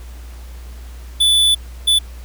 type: tone bursts at uneven times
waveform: square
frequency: 3476 Hz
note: A7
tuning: 22 cents flat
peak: -11 dBFS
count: 2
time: 1.2-1.55 / 1.87-1.99 s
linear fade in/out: 10 ms
effects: added 60 Hz sine -31 dBFS peak until 2.24 s + pink hiss -45 dBFS RMS until 2.24 s